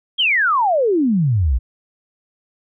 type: exponential sweep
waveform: sine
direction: down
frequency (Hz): 3322 to 55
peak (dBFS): -13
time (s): 0.18-1.59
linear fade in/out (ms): 20
effects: none